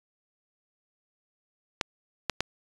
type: clicks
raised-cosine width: 0.2 ms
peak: -8 dBFS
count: 3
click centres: 1.812 / 2.297 / 2.406 s
effects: resampled to 24000 Hz